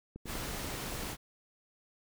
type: click train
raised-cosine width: 3 ms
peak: -31 dBFS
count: 11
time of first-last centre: 0.16-1.131 s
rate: 10.3 Hz
type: noise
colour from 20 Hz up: pink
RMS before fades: -39 dBFS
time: 0.25-1.17 s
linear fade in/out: 50 ms
effects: none